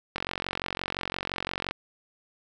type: click train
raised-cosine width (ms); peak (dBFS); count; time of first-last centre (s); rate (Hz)
0.3; -13; 72; 0.16-1.71; 45.8
effects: none